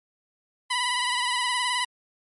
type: tone with vibrato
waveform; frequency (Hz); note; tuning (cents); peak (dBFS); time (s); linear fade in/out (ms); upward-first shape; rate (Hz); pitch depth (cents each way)
15% pulse; 987.8; B5; 0; -17; 0.7-1.85; 10; sine; 19; 45
effects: MP3 48 kbps